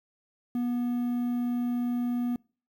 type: tone with quantisation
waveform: triangle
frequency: 242.9 Hz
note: B3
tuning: 29 cents flat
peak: -24 dBFS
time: 0.55-2.36 s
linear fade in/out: 2 ms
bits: 9
effects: noise-tail reverb RT60 0.4 s tail -26 dB re dry